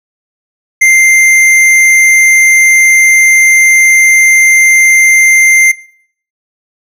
sine tone with hard clipping, 2093 Hz, C7, in tune, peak -4 dBFS, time 0.81-5.72 s, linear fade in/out 10 ms, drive 11 dB, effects noise-tail reverb RT60 0.6 s tail -21 dB re dry

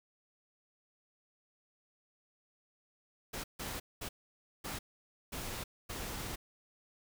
pink noise bursts at uneven times, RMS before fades -41 dBFS, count 6, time 3.33-3.44 / 3.59-3.8 / 4.01-4.09 / 4.64-4.79 / 5.32-5.64 / 5.89-6.36 s, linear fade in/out 10 ms, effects none

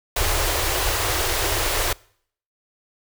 pink band-stop noise, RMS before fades -22 dBFS, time 0.16-1.93 s, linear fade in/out 5 ms, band 110 to 330 Hz, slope 48 dB/octave, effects noise-tail reverb RT60 0.6 s tail -24 dB re dry

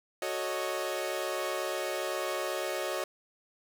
sawtooth chord, D# half-diminished seventh, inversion first, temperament equal, 370 / 440 / 554.4 / 622.3 Hz, F#4 / A4 / C#5 / D#5, 0 / 0 / 0 / 0 cents, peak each -33 / -37 / -32 / -32 dBFS, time 0.22-3.04 s, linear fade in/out 2 ms, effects none

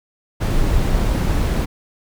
brown noise, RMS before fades -17 dBFS, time 0.4-1.66 s, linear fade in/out 20 ms, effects none

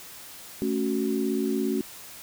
sine chord, F# minor, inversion first, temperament equal, 220 / 277.2 / 370 Hz, A3 / C#4 / F#4, 0 / 0 / 0 cents, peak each -28 dBFS, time 0.62-1.81 s, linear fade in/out 0 ms, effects white hiss -44 dBFS RMS until 2.22 s

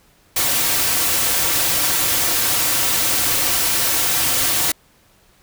white noise with comb filter, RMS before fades -18 dBFS, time 0.36-4.72 s, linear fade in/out 5 ms, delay 4.8 ms, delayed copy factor -0.5, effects pink hiss -55 dBFS RMS until 5.42 s

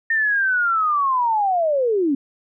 sine linear sweep, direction down, 1828 to 261.6 Hz, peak -16 dBFS, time 0.1-2.15 s, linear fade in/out 5 ms, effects none

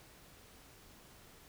silence, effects pink hiss -59 dBFS RMS until 1.48 s

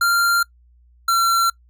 square tone pair in turn, 1388 / 1360.2 Hz, F6 / F6, -11 / -46 cents, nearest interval unison, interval 35 cents, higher first, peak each -15 dBFS, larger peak neither, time 0.01-0.43 / 1.08-1.5 s, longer neither, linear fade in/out 5 ms, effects noise-tail reverb RT60 0.1 s tail -24 dB re dry + added 60 Hz sine -50 dBFS peak until 1.69 s

